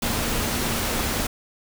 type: tone in noise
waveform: sine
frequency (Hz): 233.1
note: A#3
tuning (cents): 0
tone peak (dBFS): -33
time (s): 0.02-1.27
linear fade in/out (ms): 5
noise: pink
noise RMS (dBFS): -25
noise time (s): 0.02-1.27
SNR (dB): -11
effects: none